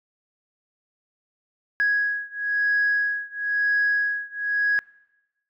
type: beating tone pair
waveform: sine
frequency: 1661.2 / 1662.2 Hz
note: G#6 / G#6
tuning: 0 / +1 cents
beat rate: 1 Hz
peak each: -22 / -23 dBFS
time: 1.8-4.79 s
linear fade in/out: 0 ms
effects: noise-tail reverb RT60 1.0 s tail -24 dB re dry + tanh soft clip ceiling -14 dBFS